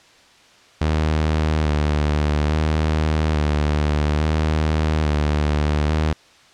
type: tone with vibrato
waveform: sawtooth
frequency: 76.2 Hz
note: D#2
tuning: 36 cents flat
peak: -13 dBFS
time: 0.81-6.13 s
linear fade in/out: 5 ms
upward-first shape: square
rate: 0.59 Hz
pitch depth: 33 cents each way
effects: white hiss -50 dBFS RMS until 6.53 s + low-pass 5000 Hz 12 dB/octave